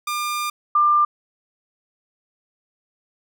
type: tone pair in turn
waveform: sawtooth / sine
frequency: 1200 / 1193.1 Hz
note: D6 / D6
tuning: +37 / +27 cents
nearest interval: unison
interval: 10 cents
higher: first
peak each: -19 / -13 dBFS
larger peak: second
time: 0.07-0.5 / 0.75-1.05 s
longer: first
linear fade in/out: 5 ms
effects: none